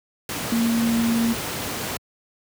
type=tone in noise; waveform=sine; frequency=231.2 Hz; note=A#3; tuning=14 cents flat; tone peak=-18 dBFS; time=0.52-1.33 s; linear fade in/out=2 ms; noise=pink; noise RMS=-28 dBFS; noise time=0.29-1.97 s; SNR=+7 dB; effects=high-pass 100 Hz 12 dB/octave